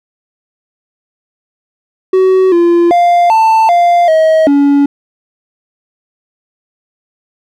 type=tone with pitch steps; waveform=triangle; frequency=376 / 343.6 / 698 / 888 / 696 / 636 / 283.3 Hz; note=F#4 / F4 / F5 / A5 / F5 / D#5 / C#4; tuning=+28 / -28 / -1 / +16 / -6 / +38 / +38 cents; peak=-3 dBFS; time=2.13-4.86 s; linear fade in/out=5 ms; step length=390 ms; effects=none